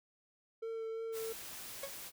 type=tone with vibrato; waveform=triangle; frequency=450 Hz; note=A4; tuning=39 cents sharp; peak=-36 dBFS; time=0.62-1.33 s; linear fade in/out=10 ms; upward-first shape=sine; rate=3 Hz; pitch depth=12 cents each way
type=noise; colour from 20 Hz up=white; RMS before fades=-47 dBFS; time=1.12-2.12 s; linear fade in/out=50 ms
type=tone with exponential decay; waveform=40% pulse; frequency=551 Hz; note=C#5; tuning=11 cents flat; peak=-36 dBFS; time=1.83-1.95 s; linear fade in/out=5 ms; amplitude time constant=25 ms
effects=none